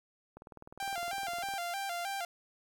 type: click train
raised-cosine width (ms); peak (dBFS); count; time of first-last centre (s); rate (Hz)
1; -35; 24; 0.37-1.538; 19.7
type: tone with vibrato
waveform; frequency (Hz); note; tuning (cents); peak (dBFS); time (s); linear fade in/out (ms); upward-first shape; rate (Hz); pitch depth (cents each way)
sawtooth; 740; F#5; 0; -31; 0.8-2.25; 2; square; 3.2; 110
effects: 11-bit